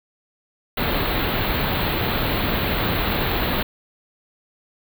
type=band-stop noise; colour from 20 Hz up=pink; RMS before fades=-22 dBFS; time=0.77-3.63 s; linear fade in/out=5 ms; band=4300 to 13000 Hz; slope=96 dB/octave; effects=none